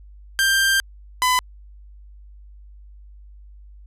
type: tone pair in turn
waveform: sawtooth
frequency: 1582 / 1005.6 Hz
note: G6 / B5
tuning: +15 / +31 cents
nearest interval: minor sixth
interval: 784 cents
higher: first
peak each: -12 dBFS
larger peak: neither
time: 0.39-0.8 / 1.22-1.39 s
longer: first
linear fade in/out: 0 ms
effects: added 50 Hz sine -41 dBFS peak until 3.86 s + resampled to 32000 Hz